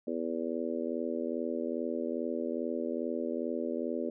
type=harmonic tone; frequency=82.41 Hz; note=E2; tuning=in tune; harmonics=3 / 4 / 5 / 6 / 7; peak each=-36 / -37 / -38 / -39 / -39 dBFS; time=0.07-4.1 s; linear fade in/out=5 ms; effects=none